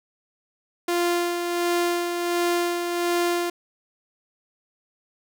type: tone with tremolo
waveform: sawtooth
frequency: 347.8 Hz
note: F4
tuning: 7 cents flat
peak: -16 dBFS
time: 0.88-3.5 s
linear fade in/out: 5 ms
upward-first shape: sine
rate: 1.4 Hz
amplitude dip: 45%
effects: none